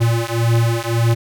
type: beating tone pair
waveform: square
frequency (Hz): 115.2 / 117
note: A#2 / A#2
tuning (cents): -20 / +7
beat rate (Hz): 1.8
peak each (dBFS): -18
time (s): 0-1.15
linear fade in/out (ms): 20
effects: none